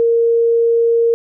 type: tone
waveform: sine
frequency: 463.9 Hz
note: A#4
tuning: 8 cents flat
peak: -10 dBFS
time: 0-1.14 s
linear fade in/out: 0 ms
effects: none